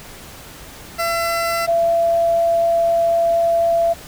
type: tone pair in turn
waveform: 20% pulse / sine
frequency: 674 / 674 Hz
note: E5 / E5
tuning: +38 / +38 cents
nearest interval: unison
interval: 0 cents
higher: neither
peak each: -13 dBFS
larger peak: neither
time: 0.98-1.67 / 1.67-3.94 s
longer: second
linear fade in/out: 20 ms
effects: pink hiss -38 dBFS RMS until 4.07 s